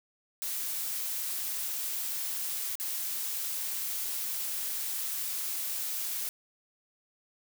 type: noise with dropouts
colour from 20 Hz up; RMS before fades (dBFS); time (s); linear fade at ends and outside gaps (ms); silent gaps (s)
blue; -34; 0.42-6.29; 0; 2.754-2.799
effects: none